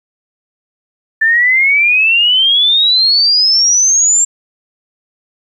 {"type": "exponential sweep", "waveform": "sine", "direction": "up", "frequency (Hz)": [1759, 7459], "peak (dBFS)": -7, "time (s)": [1.21, 4.25], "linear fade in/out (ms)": 10, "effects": ["8-bit"]}